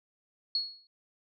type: tone with exponential decay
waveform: sine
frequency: 4338 Hz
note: C#8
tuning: 38 cents flat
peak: -24 dBFS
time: 0.55-0.87 s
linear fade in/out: 2 ms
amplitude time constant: 68 ms
effects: none